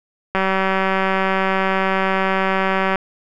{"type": "click train", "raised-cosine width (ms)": 0.5, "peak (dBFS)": -4, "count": 499, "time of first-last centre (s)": [0.35, 2.957], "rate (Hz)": 191, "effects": []}